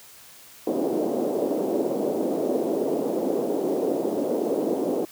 pink band-pass noise, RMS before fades -25 dBFS, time 0.67-5.05 s, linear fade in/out 2 ms, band 280 to 560 Hz, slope 24 dB/octave, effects white hiss -48 dBFS RMS until 5.11 s + high-pass 60 Hz 12 dB/octave

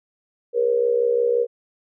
sine tone with amplitude modulation, 476.9 Hz, A#4, 39 cents sharp, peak -13 dBFS, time 0.53-1.47 s, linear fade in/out 50 ms, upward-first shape sine, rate 65.8 Hz, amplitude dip 75%, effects none

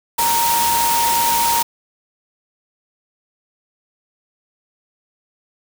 sine tone in noise, 932.3 Hz, A#5, in tune, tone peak -16 dBFS, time 0.18-1.63 s, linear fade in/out 10 ms, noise white, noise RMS -20 dBFS, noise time 0.18-1.63 s, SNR +1 dB, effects none

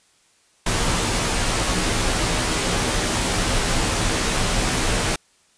pink noise with comb filter, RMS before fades -21 dBFS, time 0.66-5.16 s, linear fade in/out 5 ms, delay 14 ms, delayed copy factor -0.55, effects white hiss -59 dBFS RMS until 5.57 s + resampled to 22050 Hz

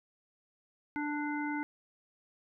harmonic tone, 295.2 Hz, D4, 9 cents sharp, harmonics 1 / 3 / 5 / 7, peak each -34 / -39 / -41 / -42 dBFS, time 0.96-1.63 s, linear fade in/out 0 ms, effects none

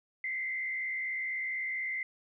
sine tone with frequency modulation, 2070 Hz, C7, 19 cents flat, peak -32 dBFS, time 0.24-2.03 s, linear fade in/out 2 ms, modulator 64.2 Hz, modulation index 0.96, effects none

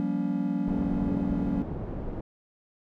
triangle chord, G half-diminished seventh, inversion third, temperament just, 176.4 / 196 / 235.2 / 282.2 Hz, F3 / G3 / Bb3 / Db4, +18 / 0 / +16 / +31 cents, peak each -30 / -29 / -30 / -28 dBFS, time 0-1.62 s, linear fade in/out 0 ms
pink low-pass noise, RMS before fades -34 dBFS, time 0.67-2.21 s, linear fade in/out 5 ms, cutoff 530 Hz, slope 12 dB/octave
effects none

